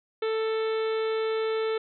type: harmonic tone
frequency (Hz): 442.2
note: A4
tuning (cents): +9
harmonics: 1 / 2 / 3 / 4 / 5 / 6 / 7 / 8 / 9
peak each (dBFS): -25 / -41 / -37 / -43 / -42 / -47 / -48 / -45 / -47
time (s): 0.22-1.78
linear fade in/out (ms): 5
effects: none